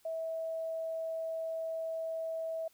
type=tone; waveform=sine; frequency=650 Hz; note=E5; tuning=24 cents flat; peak=-34 dBFS; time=0.05-2.68 s; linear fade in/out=5 ms; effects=white hiss -67 dBFS RMS until 2.73 s